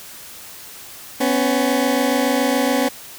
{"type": "tone pair together", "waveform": "20% pulse", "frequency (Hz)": [250.1, 277.2], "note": ["B3", "C#4"], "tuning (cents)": [22, 0], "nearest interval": "major second", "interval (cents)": 178, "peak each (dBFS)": -14, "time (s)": [1.2, 2.89], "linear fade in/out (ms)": 10, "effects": ["white hiss -38 dBFS RMS until 3.18 s"]}